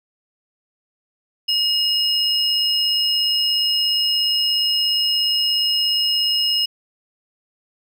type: tone pair together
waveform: triangle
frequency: 2880 / 5143 Hz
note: F#7 / E8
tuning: -47 / -44 cents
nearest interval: minor seventh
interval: 1003 cents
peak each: -18 dBFS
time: 1.48-6.66 s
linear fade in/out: 10 ms
effects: none